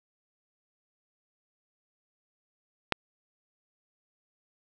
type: click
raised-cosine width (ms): 0.3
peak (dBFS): -7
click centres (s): 2.923
effects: none